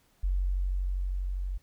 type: tone with level ramp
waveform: sine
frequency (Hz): 46.25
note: F#1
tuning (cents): 0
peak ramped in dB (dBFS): -24 to -30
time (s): 0.23-1.58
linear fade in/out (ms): 10
effects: pink hiss -67 dBFS RMS until 1.62 s